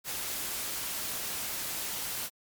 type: noise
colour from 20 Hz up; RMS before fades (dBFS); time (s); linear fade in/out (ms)
white; -35; 0.04-2.3; 50
effects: MP3 96 kbps